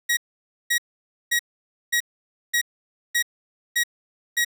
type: tone bursts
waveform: sawtooth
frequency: 1902 Hz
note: A#6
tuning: 34 cents sharp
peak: -15 dBFS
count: 8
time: 0.09-4.448 s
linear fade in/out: 10 ms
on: 81 ms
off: 530 ms
effects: none